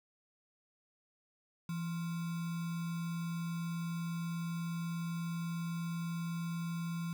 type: tone with sample-and-hold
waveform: sine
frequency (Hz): 168.4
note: E3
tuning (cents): +37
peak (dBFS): -35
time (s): 1.69-7.13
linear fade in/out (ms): 2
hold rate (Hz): 1225
effects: none